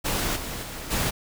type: noise with level steps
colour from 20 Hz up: pink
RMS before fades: -26 / -33 / -36 / -25 dBFS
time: 0.04-1.11 s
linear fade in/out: 20 ms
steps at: 0.35 / 0.62 / 0.9 s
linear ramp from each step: 20 ms
effects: none